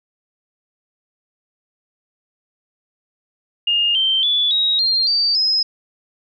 sine tone with pitch steps, 2833 / 3125 / 3448 / 3804 / 4196 / 4629 / 5106 Hz, F7 / G7 / A7 / A#7 / C8 / D8 / D#8, +24 / -6 / -36 / +34 / +4 / -26 / +44 cents, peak -14 dBFS, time 3.67-5.63 s, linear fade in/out 5 ms, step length 280 ms, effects none

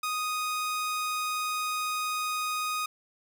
sawtooth tone, 1244.5 Hz, D#6, in tune, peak -25 dBFS, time 0.03-2.86 s, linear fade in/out 5 ms, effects none

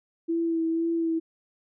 sine tone with vibrato, 330 Hz, E4, 2 cents sharp, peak -23 dBFS, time 0.28-1.2 s, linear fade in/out 20 ms, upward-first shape sine, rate 2 Hz, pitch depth 22 cents each way, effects none

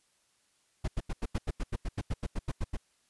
brown noise bursts, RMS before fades -30 dBFS, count 16, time 0.84-2.77 s, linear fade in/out 10 ms, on 40 ms, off 86 ms, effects white hiss -71 dBFS RMS until 3.09 s + resampled to 24000 Hz

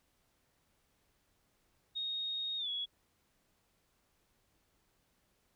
sine tone with pitch glide, 3729 to 3361 Hz, A#7 to G#7, 0 to +20 cents, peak -35 dBFS, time 1.95-2.86 s, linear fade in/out 20 ms, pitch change -180 cents, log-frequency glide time 2.58-2.69 s, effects pink hiss -75 dBFS RMS until 5.55 s

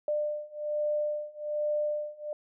sine beating tone pair, 597 / 598.2 Hz, D5 / D5, +28 / +32 cents, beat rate 1.2 Hz, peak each -32 / -31 dBFS, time 0.08-2.33 s, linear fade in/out 2 ms, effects none

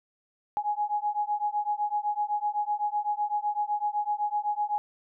sine beating tone pair, 830 / 837.9 Hz, G#5 / G#5, -1 / +15 cents, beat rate 7.9 Hz, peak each -29 dBFS, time 0.57-4.78 s, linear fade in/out 0 ms, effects none

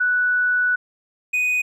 sine / triangle tone pair in turn, 1480 / 2489 Hz, F#6 / D#7, 0 / 0 cents, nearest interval major sixth, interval 900 cents, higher second, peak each -16 dBFS, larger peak neither, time 0-0.76 / 1.33-1.62 s, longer first, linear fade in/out 10 ms, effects none

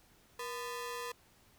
sawtooth ring-modulated tone, 745 Hz, F#5, 12 cents sharp, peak -32 dBFS, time 0.39-1.12 s, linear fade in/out 5 ms, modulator 267 Hz, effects pink hiss -65 dBFS RMS until 1.58 s

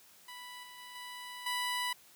15% pulse tone with level steps, 987.8 Hz, B5, in tune, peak -39 / -43 / -41 / -37 / -26 dBFS, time 0.28-1.93 s, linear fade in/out 5 ms, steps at 0.63 / 0.78 / 0.95 / 1.46 s, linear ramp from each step 5 ms, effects white hiss -60 dBFS RMS until 2.15 s + high-pass 80 Hz 12 dB/octave

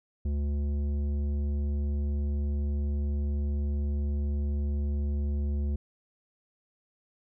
sine tone with tanh clipping, 72.1 Hz, D2, 31 cents flat, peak -28 dBFS, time 0.25-5.76 s, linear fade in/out 5 ms, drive 11 dB, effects none

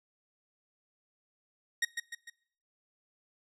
sawtooth tone with echo, 1876 Hz, A#6, 11 cents sharp, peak -23 dBFS, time 1.82-1.85 s, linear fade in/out 5 ms, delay 150 ms, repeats 3, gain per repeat -6 dB, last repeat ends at 2.3 s, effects noise-tail reverb RT60 0.6 s tail -21 dB re dry + low-pass 10000 Hz 12 dB/octave

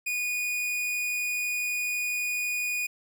45% pulse tone, 2462 Hz, D#7, 19 cents flat, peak -27 dBFS, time 0.06-2.87 s, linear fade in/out 10 ms, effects none

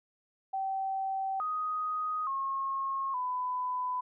sine tone with pitch steps, 772 / 1249 / 1083 / 1001 Hz, G5 / D#6 / C#6 / B5, -27 / +6 / -41 / +23 cents, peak -30 dBFS, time 0.53-4.01 s, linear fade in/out 10 ms, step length 870 ms, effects none

